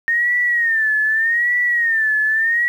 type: tone with vibrato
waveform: sine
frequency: 1835 Hz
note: A#6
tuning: 28 cents flat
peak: -14 dBFS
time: 0.08-2.68 s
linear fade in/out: 0 ms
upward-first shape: sine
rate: 0.83 Hz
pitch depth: 110 cents each way
effects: 8-bit